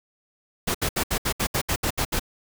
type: noise bursts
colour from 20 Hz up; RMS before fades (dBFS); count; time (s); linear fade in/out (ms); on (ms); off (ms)
pink; -24; 11; 0.67-2.196; 10; 76; 69
effects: none